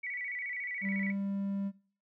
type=tone with vibrato; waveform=sine; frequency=2100 Hz; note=C7; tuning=6 cents sharp; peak=-35 dBFS; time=0.03-1.12 s; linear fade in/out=10 ms; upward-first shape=square; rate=14 Hz; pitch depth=110 cents each way
type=tone with pitch glide; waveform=triangle; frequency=196 to 197.82 Hz; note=G3 to G3; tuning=0 to +16 cents; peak=-30 dBFS; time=0.81-1.72 s; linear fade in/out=50 ms; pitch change=+16 cents; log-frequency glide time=1.05-1.12 s
effects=noise-tail reverb RT60 0.4 s tail -17 dB re dry